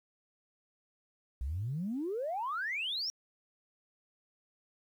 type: exponential sweep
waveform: sine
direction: up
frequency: 59.6 to 5720 Hz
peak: -32 dBFS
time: 1.41-3.1 s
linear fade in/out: 0 ms
effects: tanh soft clip ceiling -28 dBFS + 11-bit